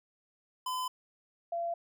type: tone pair in turn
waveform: square / sine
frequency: 1015 / 682.1 Hz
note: B5 / F5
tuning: +47 / -41 cents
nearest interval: perfect fifth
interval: 688 cents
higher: first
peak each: -33 / -31 dBFS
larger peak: second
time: 0.66-0.88 / 1.52-1.74 s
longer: neither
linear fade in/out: 5 ms
effects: none